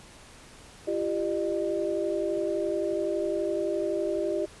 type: tone cluster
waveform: sine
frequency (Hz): 341.2 / 393 / 606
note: F4 / G4 / D#5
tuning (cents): -40 / +4 / -46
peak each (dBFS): -30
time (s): 0.87-4.46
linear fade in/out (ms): 10
effects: pink hiss -50 dBFS RMS until 4.6 s + resampled to 24000 Hz

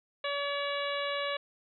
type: harmonic tone with a mistuned harmonic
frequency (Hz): 569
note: C#5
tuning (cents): +45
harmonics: 1 / 2 / 3 / 4 / 5 / 6 / 7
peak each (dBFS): -34 / -37 / -39 / -40 / -41 / -42 / -42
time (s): 0.24-1.37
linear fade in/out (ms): 5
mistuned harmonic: 7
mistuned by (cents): -33
effects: none

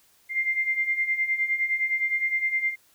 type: beating tone pair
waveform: sine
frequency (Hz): 2093 / 2102.7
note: C7 / C7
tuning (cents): 0 / +8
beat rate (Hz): 9.7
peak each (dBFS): -29 / -24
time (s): 0.29-2.76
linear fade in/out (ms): 50
effects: white hiss -61 dBFS RMS until 2.94 s

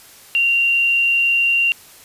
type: tone with frequency modulation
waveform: sine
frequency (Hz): 2766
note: F7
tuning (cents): -17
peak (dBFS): -13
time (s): 0.35-1.72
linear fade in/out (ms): 0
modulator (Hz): 42.3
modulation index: 0.33
effects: white hiss -44 dBFS RMS until 2.04 s + resampled to 32000 Hz

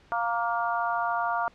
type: harmonic tone with a mistuned harmonic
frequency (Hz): 233.1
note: A#3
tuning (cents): 0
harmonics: 3 / 4 / 5 / 6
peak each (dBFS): -29 / -30 / -31 / -32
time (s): 0.12-1.48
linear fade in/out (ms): 0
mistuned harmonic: 6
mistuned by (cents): +16
effects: pink hiss -58 dBFS RMS until 1.54 s + low-pass 4000 Hz 12 dB/octave

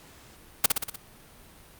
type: noise with echo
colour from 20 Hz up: white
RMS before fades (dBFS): -17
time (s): 0.64-0.66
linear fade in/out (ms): 5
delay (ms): 60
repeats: 5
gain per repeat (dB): -4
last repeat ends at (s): 0.96
effects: pink hiss -52 dBFS RMS until 1.79 s + Opus 48 kbps

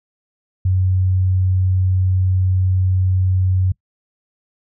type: tone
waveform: sine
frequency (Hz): 93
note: F#2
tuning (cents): +9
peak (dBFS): -13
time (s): 0.65-3.72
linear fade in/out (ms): 5
effects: noise-tail reverb RT60 0.1 s tail -23 dB re dry

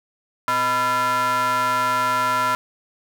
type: ring-modulated tone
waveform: square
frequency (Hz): 185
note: F#3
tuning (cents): 0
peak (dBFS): -16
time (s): 0.48-2.55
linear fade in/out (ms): 0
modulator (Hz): 1180
effects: none

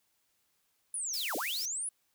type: linear two-way sweep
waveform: sine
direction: down then up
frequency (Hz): 10290 to 233.6 to 10290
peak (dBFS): -33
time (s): 0.94-1.89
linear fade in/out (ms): 2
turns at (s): 1.36
type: high-pass noise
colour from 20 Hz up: white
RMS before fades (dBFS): -40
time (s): 1.13-1.66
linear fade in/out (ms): 10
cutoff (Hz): 4000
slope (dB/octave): 12
effects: white hiss -75 dBFS RMS until 2.14 s

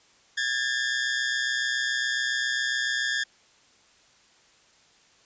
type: tone pair together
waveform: sawtooth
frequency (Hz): 1642 / 1769.2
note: G#6 / A6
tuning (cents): -20 / +9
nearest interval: minor second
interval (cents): 129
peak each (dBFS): -24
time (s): 0.37-3.24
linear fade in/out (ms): 10
effects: white hiss -59 dBFS RMS until 5.25 s + resampled to 16000 Hz

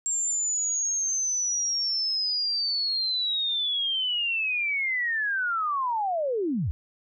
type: linear sweep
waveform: sine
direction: down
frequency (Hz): 7459 to 61.74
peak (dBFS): -24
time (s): 0.06-6.71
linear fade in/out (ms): 0
effects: none

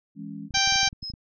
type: chord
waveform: sine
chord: C# minor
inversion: first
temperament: equal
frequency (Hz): 164.81 / 207.7 / 277.2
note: E3 / G#3 / C#4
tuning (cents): 0 / 0 / 0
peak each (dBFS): -40 / -37 / -39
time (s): 0.15-0.5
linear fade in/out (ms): 50
type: clicks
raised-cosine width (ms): 5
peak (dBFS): -28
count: 12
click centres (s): 0.507 / 0.541 / 0.573 / 0.675 / 0.724 / 0.758 / 0.831 / 0.876 / 0.929 / 1.028 / 1.101 / 1.138
type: harmonic tone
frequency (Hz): 784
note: G5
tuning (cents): 0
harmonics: 1 / 2 / 3 / 4 / 5 / 6 / 7 / 8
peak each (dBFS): -28 / -28 / -28 / -28 / -28 / -28 / -28 / -28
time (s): 0.54-0.89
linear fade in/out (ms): 10
type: tone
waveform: sine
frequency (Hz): 5130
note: E8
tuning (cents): -48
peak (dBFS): -32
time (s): 1.02-1.12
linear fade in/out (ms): 20
effects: none

